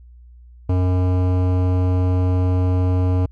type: tone with hard clipping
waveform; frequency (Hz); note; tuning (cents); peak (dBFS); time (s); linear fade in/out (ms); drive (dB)
sine; 91.3; F#2; -23; -17; 0.69-3.26; 5; 16
effects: added 60 Hz sine -41 dBFS peak until 3.31 s